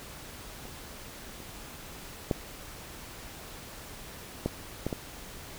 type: clicks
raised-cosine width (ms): 2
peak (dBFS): -30 / -30 / -12 / -14 / -16 / -18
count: 6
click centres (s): 0.654 / 1.403 / 2.312 / 4.46 / 4.866 / 4.928
effects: pink hiss -45 dBFS RMS until 5.58 s